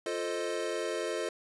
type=chord; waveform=square; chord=F dominant seventh; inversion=none; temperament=equal; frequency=349.2 / 440 / 523.3 / 622.3 Hz; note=F4 / A4 / C5 / Eb5; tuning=0 / 0 / 0 / 0 cents; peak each=-38 / -37 / -39 / -38 dBFS; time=0.06-1.29 s; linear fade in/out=2 ms; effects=resampled to 24000 Hz